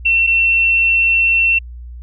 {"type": "tone pair in turn", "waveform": "sine", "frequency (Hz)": [2704, 2704], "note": ["E7", "E7"], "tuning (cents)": [43, 43], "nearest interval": "unison", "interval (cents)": 0, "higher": "neither", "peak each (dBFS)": -10, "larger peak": "neither", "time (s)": [[0.05, 0.27], [0.27, 1.59]], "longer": "second", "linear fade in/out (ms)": 10, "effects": ["added 60 Hz sine -29 dBFS peak until 2.02 s"]}